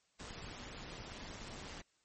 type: noise with amplitude modulation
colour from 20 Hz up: pink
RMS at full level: -45 dBFS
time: 0.19-1.82 s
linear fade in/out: 10 ms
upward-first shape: sine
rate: 196 Hz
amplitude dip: 65%
effects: white hiss -75 dBFS RMS until 2.04 s + MP3 32 kbps